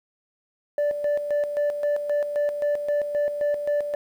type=tone with tremolo; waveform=sine; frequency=585 Hz; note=D5; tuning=7 cents flat; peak=-17 dBFS; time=0.78-3.95 s; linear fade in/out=2 ms; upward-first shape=square; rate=3.8 Hz; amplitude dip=65%; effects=tanh soft clip ceiling -19 dBFS + 9-bit